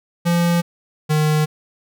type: tone pair in turn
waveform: square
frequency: 171.9 / 153.15 Hz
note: F3 / D#3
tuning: -27 / -27 cents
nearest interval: major second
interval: 200 cents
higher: first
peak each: -15 dBFS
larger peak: neither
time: 0.25-0.62 / 1.09-1.46 s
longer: neither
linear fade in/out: 20 ms
effects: none